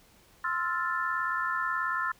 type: chord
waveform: sine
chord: F major seventh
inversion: second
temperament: equal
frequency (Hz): 1046.5 / 1318.5 / 1396.9 / 1760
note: C6 / E6 / F6 / A6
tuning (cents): 0 / 0 / 0 / 0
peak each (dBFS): -33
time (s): 0.44-2.12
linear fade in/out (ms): 5
effects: pink hiss -60 dBFS RMS until 2.19 s